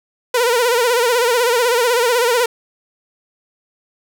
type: tone with vibrato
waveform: sawtooth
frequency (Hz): 480.4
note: B4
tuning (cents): -48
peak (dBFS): -9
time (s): 0.34-2.46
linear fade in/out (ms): 5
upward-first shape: sine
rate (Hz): 16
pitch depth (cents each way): 92
effects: none